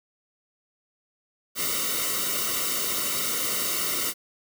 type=noise with comb filter; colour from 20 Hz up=white; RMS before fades=-27 dBFS; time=1.55-4.14 s; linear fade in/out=50 ms; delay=1.2 ms; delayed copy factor=-1; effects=none